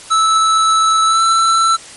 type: tone with pitch glide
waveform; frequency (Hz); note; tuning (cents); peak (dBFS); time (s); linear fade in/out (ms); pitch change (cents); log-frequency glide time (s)
square; 1310 to 1334.4; E6 to E6; -11 to +21; -10; 0.1-1.77; 20; +32; 1.06-1.22
effects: white hiss -35 dBFS RMS until 1.96 s + MP3 48 kbps